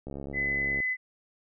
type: click train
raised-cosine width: 2 ms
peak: -25 dBFS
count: 52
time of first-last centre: 0.07-0.803 s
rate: 69.6 Hz
type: tone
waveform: sine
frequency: 2017 Hz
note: B6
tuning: 36 cents sharp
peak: -26 dBFS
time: 0.33-0.97 s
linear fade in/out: 50 ms
effects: none